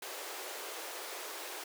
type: high-pass noise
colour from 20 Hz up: pink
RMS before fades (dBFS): -43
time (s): 0.02-1.64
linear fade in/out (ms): 5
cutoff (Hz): 350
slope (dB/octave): 48
effects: none